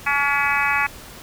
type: harmonic tone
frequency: 283.6 Hz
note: C#4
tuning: 40 cents sharp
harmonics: 3 / 4 / 5 / 6 / 7 / 8 / 9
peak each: -25 / -25 / -25 / -25 / -25 / -25 / -25 dBFS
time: 0.06-0.87 s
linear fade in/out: 10 ms
effects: pink hiss -40 dBFS RMS until 1.22 s